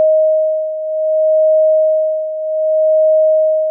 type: beating tone pair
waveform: sine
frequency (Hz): 626 / 626.64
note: D#5 / D#5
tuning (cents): +10 / +12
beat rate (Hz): 0.64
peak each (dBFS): -11 / -16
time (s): 0-3.7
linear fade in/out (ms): 0
effects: none